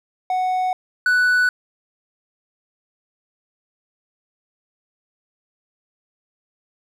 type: tone pair in turn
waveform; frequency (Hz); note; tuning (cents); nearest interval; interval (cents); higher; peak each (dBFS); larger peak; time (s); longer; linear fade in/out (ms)
triangle; 740 / 1485.1; F#5 / F#6; 0 / +6; octave; 1206; second; -16 / -12; second; 0.3-0.73 / 1.06-1.49; neither; 2
effects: none